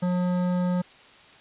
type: tone with hard clipping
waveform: triangle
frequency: 179.6 Hz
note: F3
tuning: 49 cents sharp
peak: -24 dBFS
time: 0.02-0.82 s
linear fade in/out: 10 ms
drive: 17 dB
effects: white hiss -51 dBFS RMS until 1.4 s + resampled to 8000 Hz